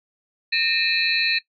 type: tone cluster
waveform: sine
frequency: 1830 / 2414 / 2596 / 3971 / 4237 Hz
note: A#6 / D7 / E7 / B7 / C8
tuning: -32 / +47 / -27 / +9 / +21 cents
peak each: -25 dBFS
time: 0.52-1.39 s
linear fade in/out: 10 ms
effects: noise-tail reverb RT60 0.1 s tail -18 dB re dry